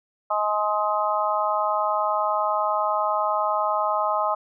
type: harmonic tone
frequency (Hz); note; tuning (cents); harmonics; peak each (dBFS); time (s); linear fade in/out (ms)
210; G#3; +19; 3 / 4 / 5 / 6; -26 / -26 / -26 / -26; 0.3-4.35; 10
effects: none